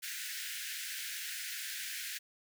pink high-pass noise, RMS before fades -41 dBFS, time 0.02-2.19 s, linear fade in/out 20 ms, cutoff 1500 Hz, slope 96 dB/octave, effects none

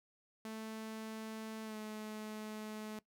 sawtooth tone with pitch glide, 220 to 214.9 Hz, A3 to A3, 0 to -41 cents, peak -39 dBFS, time 0.45-2.99 s, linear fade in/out 2 ms, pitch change -41 cents, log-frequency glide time 1.64-1.76 s, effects noise-tail reverb RT60 0.1 s tail -19 dB re dry

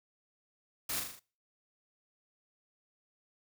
white noise with echo, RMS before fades -36 dBFS, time 0.89-1 s, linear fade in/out 5 ms, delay 39 ms, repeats 5, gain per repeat -4 dB, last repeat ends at 1.195 s, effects noise-tail reverb RT60 0.4 s tail -24 dB re dry

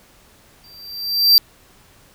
square tone with exponential growth, 4699 Hz, D8, in tune, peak -6 dBFS, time 0.64-1.38 s, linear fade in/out 0 ms, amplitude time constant 160 ms, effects pink hiss -51 dBFS RMS until 2.14 s

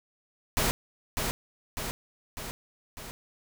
pink noise with echo, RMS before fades -26 dBFS, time 0.57-0.71 s, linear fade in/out 0 ms, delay 600 ms, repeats 4, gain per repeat -4 dB, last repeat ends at 3.11 s, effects none

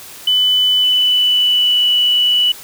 sine tone with pitch glide, 3000 to 2957 Hz, F#7 to F#7, +23 to -2 cents, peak -10 dBFS, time 0.27-2.52 s, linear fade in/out 5 ms, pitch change -25 cents, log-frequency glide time 0.78-1.87 s, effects white hiss -35 dBFS RMS until 2.63 s

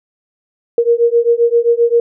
sine beating tone pair, 466.2 / 473.8 Hz, A#4 / A#4, 0 / +28 cents, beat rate 7.6 Hz, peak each -12 dBFS, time 0.78-2 s, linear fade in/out 2 ms, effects none

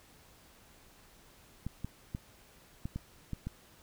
clicks, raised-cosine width 5 ms, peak -24 dBFS, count 7, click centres 1.666 / 1.846 / 2.149 / 2.855 / 2.96 / 3.333 / 3.47 s, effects pink hiss -60 dBFS RMS until 3.82 s

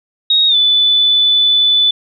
sine tone with pitch glide, 3761 to 3489 Hz, A#7 to A7, +15 to -15 cents, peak -8 dBFS, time 0.3-1.91 s, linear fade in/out 5 ms, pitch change -130 cents, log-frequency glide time 0.48-0.56 s, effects none

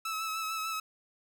sawtooth tone with vibrato, 1300 Hz, E6, 24 cents flat, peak -29 dBFS, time 0.05-0.8 s, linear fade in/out 5 ms, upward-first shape sine, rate 6.7 Hz, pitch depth 28 cents each way, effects none

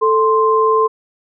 sine tone pair together, 440.5 / 1046.5 Hz, A4 / C6, +2 / 0 cents, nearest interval octave + minor third, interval 1498 cents, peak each -13 dBFS, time 0.01-0.88 s, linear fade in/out 20 ms, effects none

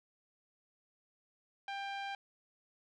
sawtooth tone with low-pass filter, 793 Hz, G5, 20 cents sharp, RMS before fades -41 dBFS, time 1.68-2.15 s, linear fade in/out 2 ms, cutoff 3200 Hz, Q 1.3, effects none

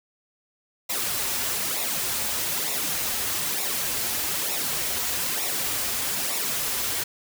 white noise with flanger, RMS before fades -27 dBFS, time 0.89-7.04 s, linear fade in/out 10 ms, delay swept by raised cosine 0.63 to 6.53 ms, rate 1.1 Hz, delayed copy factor -0.65, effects none

